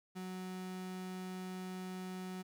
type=tone; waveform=35% pulse; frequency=185 Hz; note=F#3; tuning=in tune; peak=-40 dBFS; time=0.15-2.43 s; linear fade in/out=20 ms; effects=none